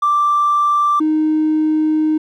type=tone pair in turn; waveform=triangle; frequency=1174.7 / 310.3 Hz; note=D6 / D#4; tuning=0 / -5 cents; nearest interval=octave + major seventh; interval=2305 cents; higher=first; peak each=-8 / -9 dBFS; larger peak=first; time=0.02-1 / 1-2.18 s; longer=second; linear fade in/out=10 ms; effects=tanh soft clip ceiling -9 dBFS